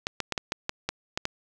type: clicks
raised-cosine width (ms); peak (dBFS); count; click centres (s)
0.2; -10; 9; 0.069 / 0.203 / 0.323 / 0.378 / 0.521 / 0.694 / 0.89 / 1.175 / 1.254
effects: none